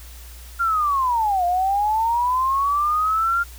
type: linear two-way sweep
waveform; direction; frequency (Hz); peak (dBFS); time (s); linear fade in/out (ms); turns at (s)
sine; down then up; 1404 to 695 to 1404; -17; 0.59-3.44; 20; 1.45
effects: added 60 Hz sine -38 dBFS peak until 3.58 s + white hiss -45 dBFS RMS until 3.58 s